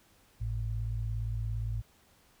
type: tone pair together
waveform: sine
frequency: 52.61 / 110 Hz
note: G#1 / A2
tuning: +23 / 0 cents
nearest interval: octave + minor second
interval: 1277 cents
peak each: -34 / -33 dBFS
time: 0.4-1.82 s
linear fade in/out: 20 ms
effects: pink hiss -64 dBFS RMS until 2.4 s